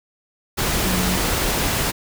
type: tone in noise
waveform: sine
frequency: 183.7 Hz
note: F#3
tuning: 12 cents flat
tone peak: -22 dBFS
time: 0.85-1.17 s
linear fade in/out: 20 ms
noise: pink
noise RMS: -21 dBFS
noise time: 0.57-1.92 s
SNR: -4 dB
effects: none